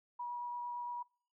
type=tone with vibrato; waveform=sine; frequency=966 Hz; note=B5; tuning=39 cents flat; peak=-38 dBFS; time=0.19-1.03 s; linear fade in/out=10 ms; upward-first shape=triangle; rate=8.8 Hz; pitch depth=10 cents each way; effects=noise-tail reverb RT60 0.5 s tail -26 dB re dry